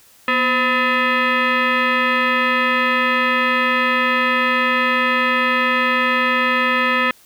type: tone with frequency modulation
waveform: sine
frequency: 243.5 Hz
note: B3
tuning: 24 cents flat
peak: -14 dBFS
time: 0.28-7.11 s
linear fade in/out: 2 ms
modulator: 761 Hz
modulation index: 3.1
effects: white hiss -50 dBFS RMS until 7.25 s